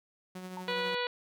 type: tone with tremolo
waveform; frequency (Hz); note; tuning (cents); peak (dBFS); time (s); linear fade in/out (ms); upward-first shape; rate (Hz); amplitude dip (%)
sawtooth; 184.1; F#3; -8; -35; 0.35-0.95; 5; triangle; 12; 45
type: tone with exponential decay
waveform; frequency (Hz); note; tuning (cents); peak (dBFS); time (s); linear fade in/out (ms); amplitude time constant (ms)
sine; 904; A5; +47; -35; 0.57-0.72; 2; 32
type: harmonic tone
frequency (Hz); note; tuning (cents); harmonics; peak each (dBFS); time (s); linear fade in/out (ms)
489.7; B4; -15; 1 / 2 / 3 / 4 / 5 / 6 / 7 / 8 / 9; -34 / -37 / -39 / -40 / -41 / -42 / -42 / -43 / -44; 0.68-1.07; 2
effects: none